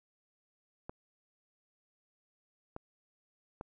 clicks, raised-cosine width 1 ms, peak -27 dBFS, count 3, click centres 0.895 / 2.764 / 3.611 s, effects none

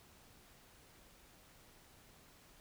silence, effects pink hiss -63 dBFS RMS until 2.6 s

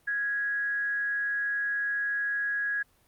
sine tone with amplitude modulation, 1661.2 Hz, G#6, in tune, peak -25 dBFS, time 0.07-2.83 s, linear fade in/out 10 ms, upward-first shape sine, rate 251 Hz, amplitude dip 35%, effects pink hiss -65 dBFS RMS until 3.07 s + Opus 32 kbps

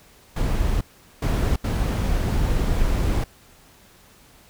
brown noise bursts at uneven times, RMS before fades -21 dBFS, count 3, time 0.36-0.81 / 1.22-1.56 / 1.64-3.24 s, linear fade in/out 5 ms, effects pink hiss -52 dBFS RMS until 4.49 s

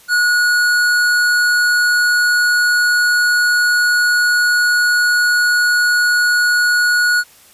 sine tone with tanh clipping, 1455 Hz, F#6, 29 cents flat, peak -13 dBFS, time 0.08-7.24 s, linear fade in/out 50 ms, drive 17 dB, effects white hiss -46 dBFS RMS until 7.53 s + resampled to 32000 Hz

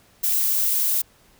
violet noise, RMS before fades -21 dBFS, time 0.23-1.02 s, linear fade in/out 10 ms, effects pink hiss -56 dBFS RMS until 1.39 s

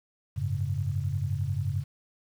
sine chord, F# suspended second, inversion none, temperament equal, 92.5 / 103.83 / 138.59 Hz, F#2 / G#2 / C#3, 0 / 0 / 0 cents, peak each -31 dBFS, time 0.36-1.84 s, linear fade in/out 20 ms, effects 9-bit

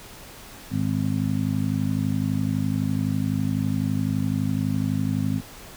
harmonic tone, 51.91 Hz, G#1, in tune, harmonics 2 / 3 / 4 / 5, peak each -27 / -27 / -27 / -27 dBFS, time 0.7-5.42 s, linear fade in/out 50 ms, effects pink hiss -43 dBFS RMS until 5.76 s

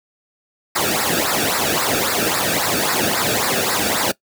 pink noise with flanger, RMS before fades -19 dBFS, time 0.75-4.12 s, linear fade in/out 10 ms, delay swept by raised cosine 0.31 to 1.01 ms, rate 3.7 Hz, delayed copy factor -0.8, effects noise-tail reverb RT60 0.1 s tail -20 dB re dry + high-pass 100 Hz 12 dB/octave

